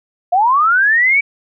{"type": "linear sweep", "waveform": "sine", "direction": "up", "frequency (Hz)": [681, 2300], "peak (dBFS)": -9, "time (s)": [0.32, 1.21], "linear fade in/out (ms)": 10, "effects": []}